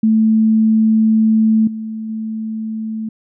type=tone with level steps; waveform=sine; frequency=220 Hz; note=A3; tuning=in tune; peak=-9 / -22 / -20 dBFS; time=0.03-3.09 s; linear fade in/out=5 ms; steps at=1.67 / 2.09 s; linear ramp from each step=5 ms; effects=none